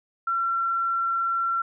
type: tone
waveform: sine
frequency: 1359 Hz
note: F6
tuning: 48 cents flat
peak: -22 dBFS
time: 0.27-1.62 s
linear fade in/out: 5 ms
effects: none